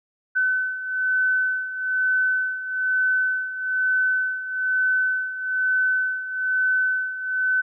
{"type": "beating tone pair", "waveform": "sine", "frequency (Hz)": [1514, 1515.1], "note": ["F#6", "F#6"], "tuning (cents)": [39, 41], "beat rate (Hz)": 1.1, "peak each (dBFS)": [-26, -21], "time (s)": [0.35, 7.62], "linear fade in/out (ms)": 20, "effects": []}